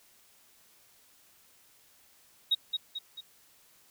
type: tone with echo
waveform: sine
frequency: 3782 Hz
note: A#7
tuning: 24 cents sharp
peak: -21 dBFS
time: 2.51-2.55 s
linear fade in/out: 10 ms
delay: 220 ms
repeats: 3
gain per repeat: -6 dB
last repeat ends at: 3.21 s
effects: tanh soft clip ceiling -17 dBFS + white hiss -62 dBFS RMS until 3.9 s